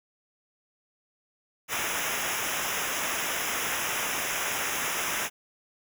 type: noise with comb filter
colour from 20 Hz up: pink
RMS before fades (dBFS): -30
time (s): 1.68-5.3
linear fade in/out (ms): 50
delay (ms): 0.23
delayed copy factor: -0.95
effects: none